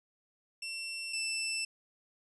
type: tone pair in turn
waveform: 20% pulse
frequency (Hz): 2700 / 2660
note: E7 / E7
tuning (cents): +41 / +15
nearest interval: unison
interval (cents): 26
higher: first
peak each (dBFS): -33 / -28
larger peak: second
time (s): 0.62-1.13 / 1.13-1.65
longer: second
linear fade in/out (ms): 5
effects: resampled to 32000 Hz